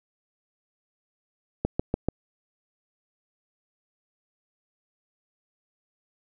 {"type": "click train", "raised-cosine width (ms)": 2, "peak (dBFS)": -10, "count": 4, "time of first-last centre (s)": [1.65, 2.086], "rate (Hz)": 6.88, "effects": []}